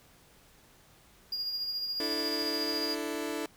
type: tone with tremolo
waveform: triangle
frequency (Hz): 4837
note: D#8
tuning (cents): -50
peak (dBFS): -29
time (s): 1.32-2.95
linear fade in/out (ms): 5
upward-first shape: sine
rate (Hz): 14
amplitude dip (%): 40
type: chord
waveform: sawtooth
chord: D suspended second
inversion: none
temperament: just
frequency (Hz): 293.7 / 330.4 / 440.5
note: D4 / E4 / A4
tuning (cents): 0 / +4 / +2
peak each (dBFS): -33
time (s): 2-3.46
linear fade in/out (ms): 2
effects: pink hiss -60 dBFS RMS until 3.56 s